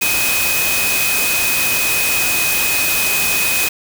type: tone in noise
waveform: sine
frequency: 2512 Hz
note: D#7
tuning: 16 cents sharp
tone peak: -18 dBFS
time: 0.01-3.69 s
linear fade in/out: 10 ms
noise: white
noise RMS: -18 dBFS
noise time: 0.01-3.69 s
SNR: -3 dB
effects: none